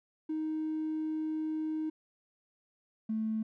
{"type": "tone pair in turn", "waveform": "triangle", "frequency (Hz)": [312.7, 219.4], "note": ["D#4", "A3"], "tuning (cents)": [9, -5], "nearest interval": "tritone", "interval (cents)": 614, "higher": "first", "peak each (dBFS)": [-28, -26], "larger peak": "second", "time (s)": [[0.29, 1.9], [3.09, 3.43]], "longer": "first", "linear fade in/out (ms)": 10, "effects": ["tanh soft clip ceiling -28 dBFS"]}